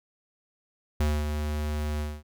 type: tone with ADSR envelope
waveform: square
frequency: 75.1 Hz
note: D2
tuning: 39 cents sharp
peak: -22 dBFS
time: 1-2.23 s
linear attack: 4 ms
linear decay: 240 ms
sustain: -6 dB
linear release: 230 ms
effects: none